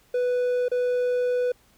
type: tone with dropouts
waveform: triangle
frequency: 494.6 Hz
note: B4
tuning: 3 cents sharp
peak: -19 dBFS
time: 0.14-1.52 s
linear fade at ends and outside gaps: 5 ms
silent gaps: 0.684-0.715 s
effects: pink hiss -60 dBFS RMS until 1.77 s